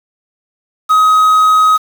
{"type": "tone with quantisation", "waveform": "triangle", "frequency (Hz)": 1264, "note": "D#6", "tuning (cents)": 27, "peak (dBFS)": -4, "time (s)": [0.89, 1.78], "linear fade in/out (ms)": 20, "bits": 5, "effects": []}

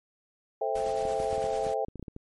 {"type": "chord", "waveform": "sine", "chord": "A minor seventh", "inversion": "none", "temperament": "just", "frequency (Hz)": [440, 528, 660, 792], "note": ["A4", "C5", "E5", "G5"], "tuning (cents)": [0, 16, 2, 18], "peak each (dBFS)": -32, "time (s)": [0.61, 1.85], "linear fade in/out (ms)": 5}
{"type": "noise with tremolo", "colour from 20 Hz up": "pink", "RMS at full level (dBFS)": -43, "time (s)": [0.75, 1.74], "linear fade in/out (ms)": 5, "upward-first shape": "square", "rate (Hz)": 9, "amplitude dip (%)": 35}
{"type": "clicks", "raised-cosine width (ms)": 3, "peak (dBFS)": -27, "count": 12, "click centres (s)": [1.053, 1.201, 1.329, 1.38, 1.442, 1.667, 1.884, 1.957, 1.996, 2.027, 2.082, 2.164]}
{"effects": ["MP3 48 kbps"]}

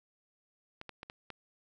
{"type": "clicks", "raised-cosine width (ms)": 0.3, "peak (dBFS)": -27, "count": 5, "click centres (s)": [0.814, 0.893, 1.031, 1.099, 1.303], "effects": []}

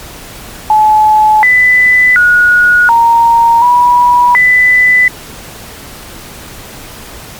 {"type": "tone with pitch steps", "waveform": "sine", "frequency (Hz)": [858, 1997, 1451, 929, 973, 1996], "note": ["A5", "B6", "F#6", "A#5", "B5", "B6"], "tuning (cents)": [-44, 19, -34, -6, -26, 18], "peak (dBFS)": -3, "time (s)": [0.7, 5.08], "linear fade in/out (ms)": 2, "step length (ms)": 730, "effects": ["pink hiss -29 dBFS RMS until 7.39 s", "MP3 96 kbps"]}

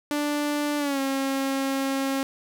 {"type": "tone with pitch glide", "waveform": "sawtooth", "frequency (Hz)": [293.7, 270.9], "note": ["D4", "C#4"], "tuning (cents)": [0, -40], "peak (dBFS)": -20, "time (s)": [0.11, 2.23], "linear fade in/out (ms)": 0, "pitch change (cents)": -140, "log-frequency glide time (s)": [0.78, 1], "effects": []}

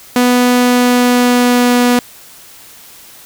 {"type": "tone with pitch glide", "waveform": "sawtooth", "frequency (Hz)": [246.9, 244.5], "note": ["B3", "B3"], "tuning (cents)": [0, -17], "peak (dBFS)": -4, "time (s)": [0.16, 1.99], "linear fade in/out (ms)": 2, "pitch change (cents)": -17, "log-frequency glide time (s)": [0.56, 1.81], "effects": ["white hiss -38 dBFS RMS until 3.25 s"]}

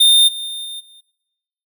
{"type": "tone with level steps", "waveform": "square", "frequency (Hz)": 3629, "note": "A#7", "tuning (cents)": -47, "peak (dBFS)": [-8, -25, -27, -43], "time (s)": [0, 1.01], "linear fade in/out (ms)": 10, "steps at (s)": [0.27, 0.64, 0.79], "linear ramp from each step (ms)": 20, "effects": ["noise-tail reverb RT60 1.0 s tail -20 dB re dry"]}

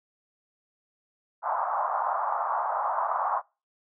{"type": "band-pass noise", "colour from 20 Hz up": "white", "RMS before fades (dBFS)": -28, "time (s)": [1.42, 3.42], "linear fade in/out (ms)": 50, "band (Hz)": [670, 1200], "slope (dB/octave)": 48, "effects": ["noise-tail reverb RT60 0.3 s tail -25 dB re dry"]}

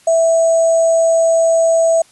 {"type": "tone with sample-and-hold", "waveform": "sine", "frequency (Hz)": 659.3, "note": "E5", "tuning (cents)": 0, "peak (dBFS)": -9, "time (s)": [0.07, 2.02], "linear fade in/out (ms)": 5, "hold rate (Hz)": 7350, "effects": ["white hiss -49 dBFS RMS until 2.11 s", "resampled to 24000 Hz"]}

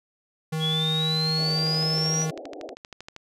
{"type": "tone", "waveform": "square", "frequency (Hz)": 158.1, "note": "D#3", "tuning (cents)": 28, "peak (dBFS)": -26, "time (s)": [0.52, 2.31], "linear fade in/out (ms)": 10}
{"type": "exponential sweep", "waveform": "sine", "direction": "up", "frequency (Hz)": [3300, 5920], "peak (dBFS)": -24, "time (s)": [0.59, 2.27], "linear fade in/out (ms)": 50}
{"type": "band-pass noise", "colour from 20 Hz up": "white", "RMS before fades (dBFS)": -39, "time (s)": [1.37, 2.75], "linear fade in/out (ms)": 20, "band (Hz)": [260, 740], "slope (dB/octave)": 96}
{"type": "click train", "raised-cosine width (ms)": 0.2, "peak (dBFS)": -22, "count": 22, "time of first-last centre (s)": [1.51, 3.164], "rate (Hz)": 12.7}
{"effects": ["resampled to 32000 Hz"]}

